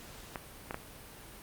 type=clicks; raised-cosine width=0.5 ms; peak=-21 dBFS; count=3; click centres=0.358 / 0.709 / 0.744 s; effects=pink hiss -50 dBFS RMS until 1.42 s + Opus 48 kbps